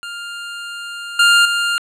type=tone with level steps; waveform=25% pulse; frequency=1402 Hz; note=F6; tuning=6 cents sharp; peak=-23 / -5 / -12 dBFS; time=0.03-1.78 s; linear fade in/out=0 ms; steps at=1.19 / 1.45 s; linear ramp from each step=5 ms; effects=low-pass 9000 Hz 12 dB/octave